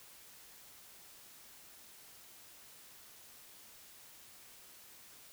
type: silence
effects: white hiss -57 dBFS RMS until 5.32 s